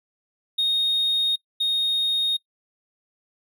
triangle tone pair in turn, 3715 / 3715 Hz, A#7 / A#7, -7 / -7 cents, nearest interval unison, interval 0 cents, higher neither, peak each -16 / -17 dBFS, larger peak first, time 0.58-1.36 / 1.6-2.37 s, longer first, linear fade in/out 10 ms, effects noise-tail reverb RT60 0.1 s tail -26 dB re dry + tanh soft clip ceiling -15 dBFS

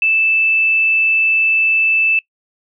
sine tone, 2637 Hz, E7, in tune, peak -11 dBFS, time 0.02-2.19 s, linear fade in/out 2 ms, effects noise-tail reverb RT60 0.1 s tail -22 dB re dry

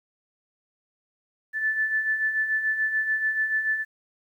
sine beating tone pair, 1746 / 1752.9 Hz, A6 / A6, -14 / -7 cents, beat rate 6.9 Hz, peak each -31 / -23 dBFS, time 1.53-3.85 s, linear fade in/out 50 ms, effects 10-bit

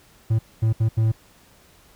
triangle tone bursts at uneven times, 111.2 Hz, A2, 19 cents sharp, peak -14 dBFS, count 4, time 0.3-0.39 / 0.62-0.73 / 0.8-0.89 / 0.97-1.12 s, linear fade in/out 10 ms, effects pink hiss -54 dBFS RMS until 1.95 s

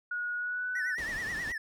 sine tone with pitch glide, 1451 to 1495.2 Hz, F#6 to F#6, -34 to +18 cents, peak -31 dBFS, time 0.11-0.95 s, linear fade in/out 5 ms, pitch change +52 cents, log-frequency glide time 0.36-0.72 s
triangle tone with vibrato, 1839 Hz, A#6, 24 cents flat, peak -31 dBFS, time 0.75-1.58 s, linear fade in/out 5 ms, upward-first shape triangle, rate 9.4 Hz, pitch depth 130 cents each way
pink low-pass noise, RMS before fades -44 dBFS, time 0.98-1.52 s, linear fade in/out 2 ms, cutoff 7900 Hz, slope 12 dB/octave
effects none

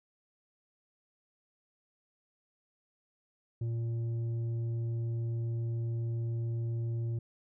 sine tone with tanh clipping, 115.9 Hz, A#2, 10 cents flat, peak -32 dBFS, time 3.61-7.19 s, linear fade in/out 5 ms, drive 6 dB, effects none

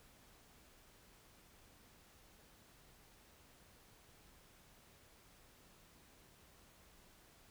silence, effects pink hiss -65 dBFS RMS until 7.5 s

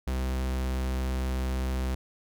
45% pulse tone, 64.6 Hz, C2, 21 cents flat, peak -27 dBFS, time 0.07-1.95 s, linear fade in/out 5 ms, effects none

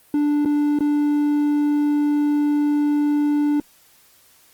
triangle tone with dropouts, 293.7 Hz, D4, in tune, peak -14 dBFS, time 0.14-3.6 s, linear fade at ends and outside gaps 2 ms, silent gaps 0.45-0.457 / 0.789-0.806 s, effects white hiss -54 dBFS RMS until 4.53 s + Opus 32 kbps

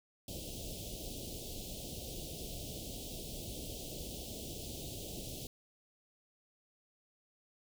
pink band-stop noise, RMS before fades -44 dBFS, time 0.28-5.47 s, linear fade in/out 2 ms, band 680 to 2900 Hz, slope 48 dB/octave, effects none

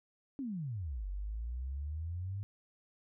sine exponential two-way sweep, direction down then up, 287.3 to 46.25 to 102.5 Hz, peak -36 dBFS, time 0.39-2.43 s, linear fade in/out 0 ms, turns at 1.07 s, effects none

